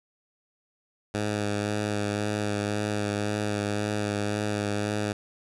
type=tone with vibrato; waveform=10% pulse; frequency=104 Hz; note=G#2; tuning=3 cents sharp; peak=-18 dBFS; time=1.14-5.13 s; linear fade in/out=5 ms; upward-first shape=sine; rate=1.9 Hz; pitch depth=19 cents each way; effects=resampled to 24000 Hz + 9-bit